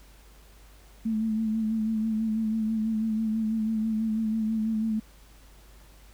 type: tone with vibrato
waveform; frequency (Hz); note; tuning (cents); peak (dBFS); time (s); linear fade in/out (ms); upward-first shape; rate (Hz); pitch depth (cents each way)
sine; 220; A3; 0; -24; 1.05-5; 10; sine; 6.1; 35
effects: added 50 Hz sine -51 dBFS peak until 6.13 s + pink hiss -57 dBFS RMS until 6.13 s